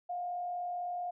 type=tone with frequency modulation; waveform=sine; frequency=711 Hz; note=F5; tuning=31 cents sharp; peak=-34 dBFS; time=0.09-1.11 s; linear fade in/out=10 ms; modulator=44.1 Hz; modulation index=0.32; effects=none